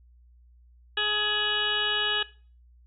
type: harmonic tone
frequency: 420 Hz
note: G#4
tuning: 19 cents sharp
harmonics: 1 / 2 / 3 / 4 / 6 / 7 / 8 / 9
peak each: -36 / -38 / -37 / -28 / -36 / -28 / -32 / -37 dBFS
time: 0.97-2.23 s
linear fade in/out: 5 ms
effects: noise-tail reverb RT60 0.4 s tail -19 dB re dry + added 60 Hz sine -53 dBFS peak until 2.86 s